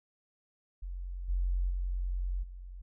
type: tone with level steps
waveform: sine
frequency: 45.08 Hz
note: F#1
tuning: 44 cents flat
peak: -36 / -27 / -30 / -42 dBFS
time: 0.82-2.82 s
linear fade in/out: 10 ms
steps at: 1.28 / 1.69 / 2.42 s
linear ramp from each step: 20 ms
effects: none